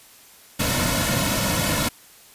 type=noise with comb filter; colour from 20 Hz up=pink; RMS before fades=-22 dBFS; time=0.59-1.89 s; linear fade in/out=10 ms; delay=2.5 ms; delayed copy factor=-0.75; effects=white hiss -49 dBFS RMS until 2.34 s + resampled to 32000 Hz